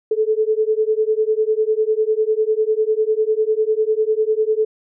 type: beating tone pair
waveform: sine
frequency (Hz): 430.1 / 440.1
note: A4 / A4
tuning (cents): -39 / 0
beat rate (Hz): 10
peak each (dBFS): -18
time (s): 0.11-4.65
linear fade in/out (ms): 5
effects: none